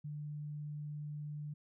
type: tone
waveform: sine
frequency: 148.6 Hz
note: D3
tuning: 21 cents sharp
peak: -40 dBFS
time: 0.04-1.54 s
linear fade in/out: 10 ms
effects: none